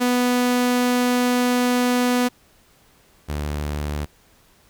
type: tone pair in turn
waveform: sawtooth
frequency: 246.9 / 73.91 Hz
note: B3 / D2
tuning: 0 / +12 cents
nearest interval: octave + major sixth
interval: 2088 cents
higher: first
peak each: -13 / -20 dBFS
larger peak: first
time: 0-2.29 / 3.28-4.06 s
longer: first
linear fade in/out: 20 ms
effects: pink hiss -56 dBFS RMS until 4.69 s